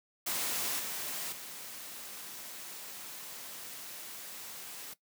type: noise with level steps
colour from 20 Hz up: white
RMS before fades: -34 / -38 / -45 dBFS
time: 0.26-4.94 s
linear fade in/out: 10 ms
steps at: 0.79 / 1.32 s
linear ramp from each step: 5 ms
effects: noise-tail reverb RT60 0.1 s tail -17 dB re dry + high-pass 150 Hz 12 dB/octave